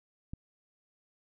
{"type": "click", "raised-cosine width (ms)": 5, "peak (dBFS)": -27, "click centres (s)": 0.335, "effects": []}